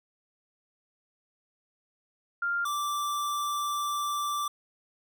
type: tone pair in turn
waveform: sine / square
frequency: 1396.9 / 1171.3 Hz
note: F6 / D6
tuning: 0 / -5 cents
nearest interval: minor third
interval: 305 cents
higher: first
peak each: -26 / -29 dBFS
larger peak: first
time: 2.42-2.65 / 2.65-4.48 s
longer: second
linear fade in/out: 5 ms
effects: none